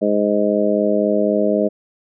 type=harmonic tone; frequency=103.83 Hz; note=G#2; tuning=in tune; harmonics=2 / 3 / 4 / 5 / 6; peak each=-20 / -22 / -21 / -21 / -19 dBFS; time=0.01-1.69 s; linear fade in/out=20 ms; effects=none